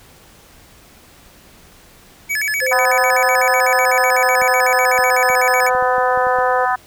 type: tone with vibrato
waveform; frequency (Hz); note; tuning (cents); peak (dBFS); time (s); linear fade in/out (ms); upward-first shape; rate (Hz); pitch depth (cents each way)
square; 1974; B6; -1; -18; 2.29-5.7; 20; square; 8; 240
type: tone with pitch glide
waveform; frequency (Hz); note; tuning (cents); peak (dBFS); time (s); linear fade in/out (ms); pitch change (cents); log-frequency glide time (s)
sine; 518 to 509.7; C5 to C5; -17 to -45; -18; 2.61-6.66; 20; -28; 3.49-5.38
type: harmonic tone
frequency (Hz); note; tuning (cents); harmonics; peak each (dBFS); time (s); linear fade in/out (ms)
250.9; B3; +28; 3 / 4 / 5 / 6 / 7; -18 / -20 / -22 / -24 / -25; 2.71-6.76; 10
type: clicks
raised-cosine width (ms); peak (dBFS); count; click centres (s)
3; -23; 9; 4.42 / 4.99 / 5.301 / 5.75 / 5.825 / 5.982 / 6.175 / 6.269 / 6.387
effects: pink hiss -46 dBFS RMS until 6.86 s